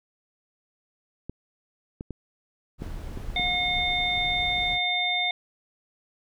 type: clicks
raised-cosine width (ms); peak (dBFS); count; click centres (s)
3; -21; 6; 1.296 / 2.009 / 2.107 / 2.821 / 3.174 / 3.397
type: noise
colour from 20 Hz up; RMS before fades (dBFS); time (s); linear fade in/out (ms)
brown; -36; 2.78-4.79; 50
type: harmonic tone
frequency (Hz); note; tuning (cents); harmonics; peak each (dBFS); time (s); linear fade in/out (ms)
720; F#5; -47; 1 / 3 / 5; -30 / -27 / -26; 3.36-5.31; 2
effects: none